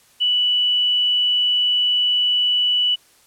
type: tone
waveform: sine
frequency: 2960 Hz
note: F#7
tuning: in tune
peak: -15 dBFS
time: 0.2-2.96 s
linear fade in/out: 20 ms
effects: white hiss -54 dBFS RMS until 3.26 s + low-pass 12000 Hz 12 dB/octave